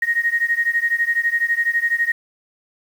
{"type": "beating tone pair", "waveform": "sine", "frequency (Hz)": [1864.7, 1876.7], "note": ["A#6", "A#6"], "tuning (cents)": [0, 11], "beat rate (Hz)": 12, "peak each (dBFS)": [-19, -20], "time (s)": [0.02, 2.12], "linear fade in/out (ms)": 5, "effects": ["7-bit"]}